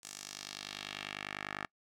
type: tone with band-pass filter sweep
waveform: 10% pulse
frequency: 50.1 Hz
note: G1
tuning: 38 cents sharp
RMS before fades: -44 dBFS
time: 0.03-1.66 s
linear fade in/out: 5 ms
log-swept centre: 7500 to 1600 Hz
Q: 1.6
effects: noise-tail reverb RT60 0.1 s tail -26 dB re dry